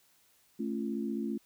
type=chord; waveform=sine; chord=A augmented; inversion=none; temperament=just; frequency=220 / 275 / 343.8 Hz; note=A3 / C#4 / E#4; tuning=0 / -14 / -27 cents; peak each=-34 / -37 / -38 dBFS; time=0.59-1.38 s; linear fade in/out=10 ms; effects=white hiss -67 dBFS RMS until 1.45 s